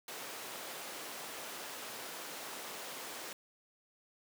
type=high-pass noise; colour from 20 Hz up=pink; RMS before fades=-45 dBFS; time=0.08-3.33 s; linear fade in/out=2 ms; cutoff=400 Hz; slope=12 dB/octave; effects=none